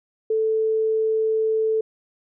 sine tone, 440 Hz, A4, in tune, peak -18 dBFS, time 0.3-1.81 s, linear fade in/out 5 ms, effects none

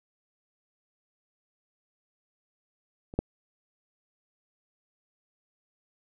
clicks, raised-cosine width 2 ms, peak -28 / -11 dBFS, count 2, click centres 3.139 / 3.19 s, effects none

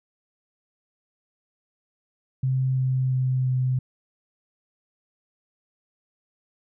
sine tone with pitch steps, 130.81 / 129.98 / 129.16 / 128.34 Hz, C3 / C3 / C3 / C3, 0 / -11 / -22 / -33 cents, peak -20 dBFS, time 2.43-3.79 s, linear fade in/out 5 ms, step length 340 ms, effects none

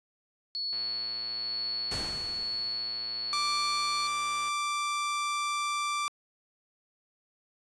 sine tone with tremolo, 4400 Hz, C#8, 14 cents flat, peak -30 dBFS, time 0.55-4.07 s, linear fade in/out 0 ms, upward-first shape sine, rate 1.1 Hz, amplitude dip 25%
click train, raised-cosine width 0.3 ms, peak -32 dBFS, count 429, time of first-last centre 0.73-4.484 s, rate 114 Hz
pink noise with exponential decay, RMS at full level -34 dBFS, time 1.91-3.06 s, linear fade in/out 5 ms, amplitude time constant 250 ms
sawtooth tone, 1174.7 Hz, D6, in tune, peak -25 dBFS, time 3.33-6.08 s, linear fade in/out 0 ms
effects resampled to 22050 Hz

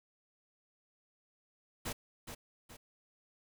pink noise with echo, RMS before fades -39 dBFS, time 1.85-1.93 s, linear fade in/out 10 ms, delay 420 ms, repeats 2, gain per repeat -7 dB, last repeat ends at 2.77 s, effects none

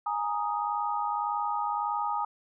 sine chord, Ab suspended second, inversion none, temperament equal, 830.6 / 932.3 / 1244.5 Hz, Ab5 / Bb5 / Eb6, 0 / 0 / 0 cents, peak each -31 / -32 / -32 dBFS, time 0.06-2.25 s, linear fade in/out 5 ms, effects none

